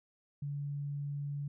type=tone; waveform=sine; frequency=143.3 Hz; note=D3; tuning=42 cents flat; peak=-35 dBFS; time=0.42-1.48 s; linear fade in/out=5 ms; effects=none